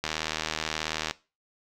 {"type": "click train", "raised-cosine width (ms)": 0.2, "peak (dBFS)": -11, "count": 85, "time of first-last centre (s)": [0.04, 1.11], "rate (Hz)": 78.5, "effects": ["noise-tail reverb RT60 0.3 s tail -19 dB re dry"]}